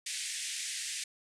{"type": "band-pass noise", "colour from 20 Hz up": "white", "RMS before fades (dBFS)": -38, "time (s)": [0.06, 1.04], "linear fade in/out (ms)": 5, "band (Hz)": [1800, 9500], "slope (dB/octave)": 48, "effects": []}